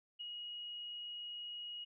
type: tone with ADSR envelope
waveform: sine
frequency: 2893 Hz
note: F#7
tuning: 40 cents flat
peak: -40 dBFS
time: 0.19-1.85 s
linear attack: 21 ms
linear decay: 6 ms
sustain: -3 dB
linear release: 17 ms
effects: none